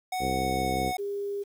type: tone with pitch glide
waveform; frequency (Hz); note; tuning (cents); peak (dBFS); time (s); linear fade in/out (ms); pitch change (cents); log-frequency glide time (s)
square; 741 to 735.9; F#5 to F#5; +2 to -10; -29; 0.12-0.97; 5; -12; 0.23-0.73
type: harmonic tone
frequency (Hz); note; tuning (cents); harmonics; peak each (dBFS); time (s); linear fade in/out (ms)
65.41; C2; 0; 1 / 2 / 3 / 4 / 5 / 6 / 7 / 8; -36 / -36 / -36 / -36 / -36 / -36 / -36 / -36; 0.19-0.93; 50
type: tone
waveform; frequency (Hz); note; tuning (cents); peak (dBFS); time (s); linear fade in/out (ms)
sine; 403.2; G4; +49; -29; 0.98-1.44; 20
effects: 9-bit